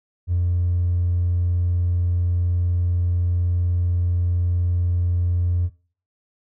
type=tone with hard clipping; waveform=sine; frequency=87.9 Hz; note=F2; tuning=12 cents sharp; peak=-18 dBFS; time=0.27-5.7 s; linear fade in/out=50 ms; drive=1 dB; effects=noise-tail reverb RT60 0.4 s tail -18 dB re dry